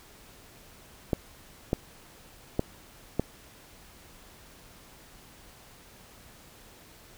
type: clicks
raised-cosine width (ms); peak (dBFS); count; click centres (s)
2; -11; 4; 1.132 / 1.731 / 2.594 / 3.196
effects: pink hiss -53 dBFS RMS until 7.17 s